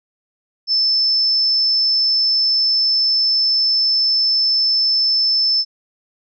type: tone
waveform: sine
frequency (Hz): 5274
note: E8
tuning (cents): 0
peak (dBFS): -13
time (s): 0.67-5.65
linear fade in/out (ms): 50
effects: none